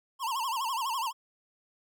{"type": "tone with vibrato", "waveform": "square", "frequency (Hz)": 988, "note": "B5", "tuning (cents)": 0, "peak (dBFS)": -30, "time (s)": [0.19, 1.13], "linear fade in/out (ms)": 50, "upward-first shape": "sine", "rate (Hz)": 12, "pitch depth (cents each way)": 190, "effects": []}